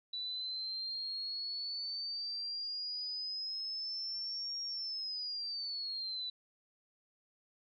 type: exponential two-way sweep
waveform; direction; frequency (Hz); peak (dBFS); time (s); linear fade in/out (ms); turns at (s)
sine; up then down; 3951 to 5588 to 3951; -37; 0.13-6.3; 5; 4.62
effects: none